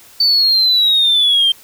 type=linear sweep; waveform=sine; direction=down; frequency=4557 to 3136 Hz; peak=-8 dBFS; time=0.2-1.52 s; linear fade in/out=5 ms; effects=tanh soft clip ceiling -6 dBFS + white hiss -43 dBFS RMS until 1.63 s